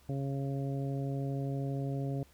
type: harmonic tone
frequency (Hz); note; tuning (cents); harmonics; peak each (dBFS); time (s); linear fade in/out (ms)
137.5; C#3; -14; 1 / 2 / 3 / 4 / 5; -33 / -39 / -43 / -45 / -47; 0.09-2.23; 2
effects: added 70 Hz sine -62 dBFS peak until 2.33 s + pink hiss -64 dBFS RMS until 2.33 s